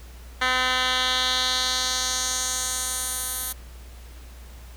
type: tone with band-pass filter sweep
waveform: 10% pulse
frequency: 255.2 Hz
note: C4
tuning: 43 cents flat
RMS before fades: -25 dBFS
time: 0.41-3.53 s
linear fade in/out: 10 ms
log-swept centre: 2300 to 12000 Hz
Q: 1.9
effects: added 60 Hz sine -40 dBFS peak until 4.76 s + pink hiss -50 dBFS RMS until 4.76 s